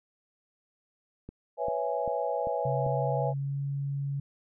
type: click train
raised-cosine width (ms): 3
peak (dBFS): -28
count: 5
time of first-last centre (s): 1.29-2.865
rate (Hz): 2.54
type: chord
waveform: sine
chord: C# minor seventh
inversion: third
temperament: equal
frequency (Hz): 493.9 / 554.4 / 659.3 / 830.6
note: B4 / C#5 / E5 / G#5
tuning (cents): 0 / 0 / 0 / 0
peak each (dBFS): -33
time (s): 1.57-3.34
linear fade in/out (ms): 50
type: tone with pitch glide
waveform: sine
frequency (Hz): 135.3 to 139.99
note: C#3 to C#3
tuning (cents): -42 to +17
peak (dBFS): -29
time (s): 2.65-4.2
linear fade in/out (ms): 5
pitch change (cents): +59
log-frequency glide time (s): 2.85-3.59
effects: none